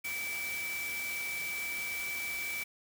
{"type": "tone in noise", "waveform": "sine", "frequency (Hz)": 2310, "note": "D7", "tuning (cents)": -29, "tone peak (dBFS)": -35, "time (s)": [0.04, 2.64], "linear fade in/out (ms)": 10, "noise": "white", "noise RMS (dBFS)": -42, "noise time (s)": [0.04, 2.64], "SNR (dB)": 4, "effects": []}